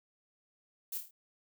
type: noise with echo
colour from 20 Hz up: violet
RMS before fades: -38 dBFS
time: 0.92-0.98 s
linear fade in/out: 5 ms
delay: 26 ms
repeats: 5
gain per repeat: -5 dB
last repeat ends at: 1.11 s
effects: none